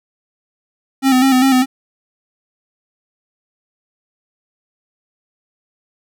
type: tone with vibrato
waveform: square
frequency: 261.6 Hz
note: C4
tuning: in tune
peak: -10 dBFS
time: 1.02-1.66 s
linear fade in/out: 50 ms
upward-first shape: square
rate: 5 Hz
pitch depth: 44 cents each way
effects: none